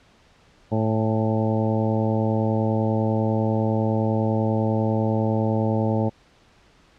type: harmonic tone with a mistuned harmonic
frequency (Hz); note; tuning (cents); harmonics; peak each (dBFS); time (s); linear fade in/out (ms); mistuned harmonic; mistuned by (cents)
110; A2; 0; 1 / 2 / 3 / 4 / 5 / 6 / 7 / 8; -23 / -24 / -29 / -30 / -28 / -34 / -33 / -34; 0.71-6.1; 20; 7; +43
effects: pink hiss -56 dBFS RMS until 6.98 s + low-pass 5000 Hz 12 dB/octave